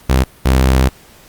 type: tone pair in turn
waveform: sawtooth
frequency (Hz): 65.1 / 65.1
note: C2 / C2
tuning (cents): -8 / -8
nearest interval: unison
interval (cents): 0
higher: neither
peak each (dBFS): -5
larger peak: neither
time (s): 0.09-0.24 / 0.45-0.89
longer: second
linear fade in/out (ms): 10
effects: pink hiss -44 dBFS RMS until 1.28 s + Opus 48 kbps